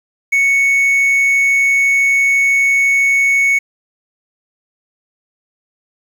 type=tone; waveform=triangle; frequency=2217 Hz; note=C#7; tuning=in tune; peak=-8 dBFS; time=0.32-3.59 s; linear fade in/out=10 ms; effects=7-bit